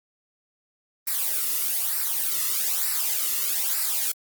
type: noise with flanger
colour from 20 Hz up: blue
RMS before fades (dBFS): -25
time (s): 1.07-4.12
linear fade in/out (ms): 5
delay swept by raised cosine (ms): 0.3 to 1.3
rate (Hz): 1.1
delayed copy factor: -0.75
effects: Opus 24 kbps